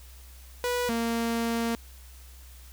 sawtooth tone pair in turn, 490 / 231.2 Hz, B4 / A#3, -14 / -14 cents, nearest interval octave + minor second, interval 1300 cents, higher first, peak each -22 dBFS, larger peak neither, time 0.64-0.89 / 0.89-1.75 s, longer second, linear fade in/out 0 ms, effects added 63 Hz sine -46 dBFS peak until 2.72 s + white hiss -54 dBFS RMS until 2.72 s

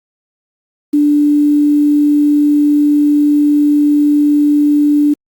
sine tone with quantisation, 293.7 Hz, D4, in tune, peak -7 dBFS, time 0.93-5.14 s, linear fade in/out 10 ms, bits 6, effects Opus 48 kbps

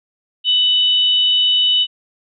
sine tone pair together, 2986 / 3729 Hz, F#7 / A#7, +15 / 0 cents, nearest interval major third, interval 385 cents, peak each -12 / -20 dBFS, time 0.44-1.87 s, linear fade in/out 50 ms, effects none

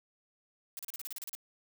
blue noise bursts, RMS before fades -41 dBFS, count 11, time 0.77-1.351 s, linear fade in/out 0 ms, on 21 ms, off 35 ms, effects none

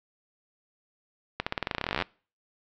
accelerating click train, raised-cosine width 0.3 ms, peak -11 dBFS, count 22, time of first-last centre 1.4-2.023 s, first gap 65 ms, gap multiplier 0.91, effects noise-tail reverb RT60 0.4 s tail -24 dB re dry + low-pass 5000 Hz 12 dB/octave

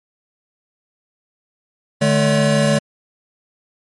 square tone cluster, 148.6 / 214.6 / 570 Hz, D3 / A3 / C#5, +21 / -43 / +48 cents, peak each -18 dBFS, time 2.01-2.79 s, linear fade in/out 10 ms, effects MP3 48 kbps

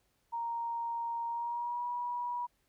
sine tone with pitch glide, 932.3 to 968.5 Hz, A#5 to B5, 0 to -34 cents, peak -33 dBFS, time 0.32-2.47 s, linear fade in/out 20 ms, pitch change +66 cents, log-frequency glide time 1.28-1.85 s, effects pink hiss -75 dBFS RMS until 2.68 s

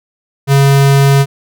square tone, 138.59 Hz, C#3, in tune, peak -6 dBFS, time 0.47-1.26 s, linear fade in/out 50 ms, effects none

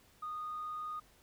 sine tone, 1234 Hz, D#6, 15 cents flat, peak -37 dBFS, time 0.22-1 s, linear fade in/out 10 ms, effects tanh soft clip ceiling -34 dBFS + pink hiss -65 dBFS RMS until 1.22 s

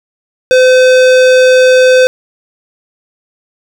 sine tone with hard clipping, 511 Hz, C5, 41 cents flat, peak -5 dBFS, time 0.51-2.07 s, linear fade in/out 0 ms, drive 18 dB, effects none

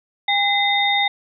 sine tone cluster, 808 / 2046 / 3672 Hz, G#5 / C7 / A#7, -48 / -39 / -27 cents, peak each -20 dBFS, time 0.28-1.08 s, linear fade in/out 5 ms, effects none

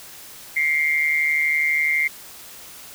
sine tone with amplitude modulation, 2110 Hz, C7, 14 cents sharp, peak -14 dBFS, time 0.56-2.08 s, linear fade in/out 10 ms, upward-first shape sine, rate 152 Hz, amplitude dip 70%, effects white hiss -41 dBFS RMS until 2.94 s

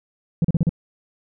sine tone bursts, 164.81 Hz, E3, in tune, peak -11 dBFS, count 5, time 0.42-0.693 s, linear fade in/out 2 ms, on 25 ms, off 37 ms, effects tanh soft clip ceiling -13 dBFS

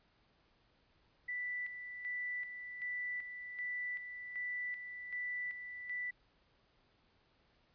sine tone with tremolo, 1975.5 Hz, B6, in tune, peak -37 dBFS, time 1.28-6.11 s, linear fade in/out 10 ms, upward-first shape square, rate 1.3 Hz, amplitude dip 55%, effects pink hiss -72 dBFS RMS until 7.74 s + resampled to 11025 Hz

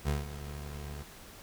25% pulse tone with ADSR envelope, 72.5 Hz, D2, 22 cents flat, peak -23 dBFS, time 0.04-1.04 s, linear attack 44 ms, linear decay 160 ms, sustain -13 dB, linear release 26 ms, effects pink hiss -51 dBFS RMS until 1.42 s

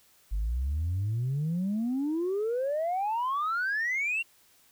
sine exponential sweep, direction up, 47.56 to 2794 Hz, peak -25 dBFS, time 0.31-4.23 s, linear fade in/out 20 ms, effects tanh soft clip ceiling -24 dBFS + white hiss -62 dBFS RMS until 4.71 s

